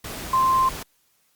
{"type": "tone in noise", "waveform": "sine", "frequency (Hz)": 1046.5, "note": "C6", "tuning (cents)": 0, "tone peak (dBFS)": -16, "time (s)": [0.33, 0.69], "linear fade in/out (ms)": 5, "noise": "pink", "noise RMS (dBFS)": -34, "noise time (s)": [0.04, 0.83], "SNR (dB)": 15, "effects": ["white hiss -65 dBFS RMS until 1.35 s", "Opus 48 kbps"]}